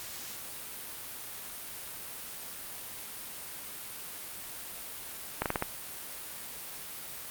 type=slowing click train; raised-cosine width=0.5 ms; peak=-13 dBFS; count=5; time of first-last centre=5.42-5.624 s; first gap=38 ms; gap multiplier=1.2; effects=white hiss -42 dBFS RMS until 7.3 s + Opus 48 kbps